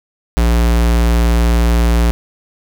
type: tone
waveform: square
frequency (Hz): 58.27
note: A#1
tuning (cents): 0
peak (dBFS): -10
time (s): 0.37-2.11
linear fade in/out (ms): 0
effects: 8-bit